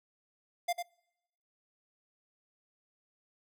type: tone with echo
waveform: square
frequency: 698.5 Hz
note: F5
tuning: in tune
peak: -29 dBFS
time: 0.68-0.73 s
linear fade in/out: 10 ms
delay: 98 ms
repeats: 1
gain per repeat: -6 dB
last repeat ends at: 0.828 s
effects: noise-tail reverb RT60 0.9 s tail -26 dB re dry